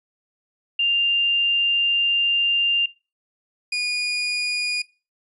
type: tone pair in turn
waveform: sine / 30% pulse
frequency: 2794 / 2449 Hz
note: F7 / D#7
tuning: 0 / -28 cents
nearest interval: major second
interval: 228 cents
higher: first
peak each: -17 / -19 dBFS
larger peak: first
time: 0.79-2.86 / 3.72-4.82 s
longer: first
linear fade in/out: 5 ms
effects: noise-tail reverb RT60 0.3 s tail -21 dB re dry + resampled to 24000 Hz